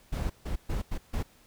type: noise bursts at uneven times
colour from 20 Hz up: brown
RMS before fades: -30 dBFS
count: 5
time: 0.12-0.3 / 0.45-0.56 / 0.69-0.82 / 0.91-0.98 / 1.13-1.23 s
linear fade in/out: 10 ms
effects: pink hiss -60 dBFS RMS until 1.46 s